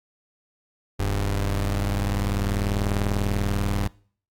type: tone pair together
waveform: sawtooth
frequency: 40.21 / 100.4 Hz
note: E1 / G2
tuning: -42 / +42 cents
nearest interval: octave + major third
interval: 1584 cents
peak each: -21 dBFS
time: 0.99-3.88 s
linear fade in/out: 10 ms
effects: noise-tail reverb RT60 0.5 s tail -24 dB re dry + AAC 64 kbps